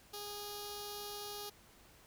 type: tone with notch filter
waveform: 5% pulse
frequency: 411.9 Hz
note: G#4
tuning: 14 cents flat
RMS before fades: -45 dBFS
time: 0.13-1.5 s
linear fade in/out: 10 ms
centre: 2000 Hz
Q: 0.58
effects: pink hiss -62 dBFS RMS until 2.06 s